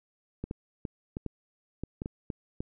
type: clicks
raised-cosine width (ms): 3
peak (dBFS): -21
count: 10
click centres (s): 0.44 / 0.511 / 0.852 / 1.169 / 1.263 / 1.836 / 2.019 / 2.059 / 2.302 / 2.605
effects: none